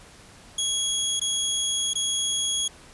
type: tone with dropouts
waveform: 20% pulse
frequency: 3322 Hz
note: G#7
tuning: in tune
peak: -18 dBFS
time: 0.58-2.68 s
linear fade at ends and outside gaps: 5 ms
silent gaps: 1.197-1.214 / 1.935-1.954 s
effects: pink hiss -49 dBFS RMS until 2.93 s + resampled to 24000 Hz